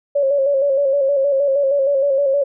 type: tone with vibrato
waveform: sine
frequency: 554.4 Hz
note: C#5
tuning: in tune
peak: -13 dBFS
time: 0.15-2.44 s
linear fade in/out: 10 ms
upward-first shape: square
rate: 6.4 Hz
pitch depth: 48 cents each way
effects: none